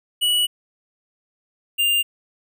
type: tone pair in turn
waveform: square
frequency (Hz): 2937 / 2800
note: F#7 / F7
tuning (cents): -13 / +4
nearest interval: minor second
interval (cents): 83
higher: first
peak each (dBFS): -17 / -17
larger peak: neither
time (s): 0.21-0.47 / 1.78-2.03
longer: first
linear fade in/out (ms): 20
effects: none